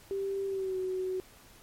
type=tone with pitch glide; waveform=sine; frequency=392 to 372.6 Hz; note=G4 to F#4; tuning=0 to +12 cents; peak=-30 dBFS; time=0.11-1.2 s; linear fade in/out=0 ms; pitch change=-88 cents; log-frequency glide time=0.47-0.78 s; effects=pink hiss -56 dBFS RMS until 1.62 s + MP3 64 kbps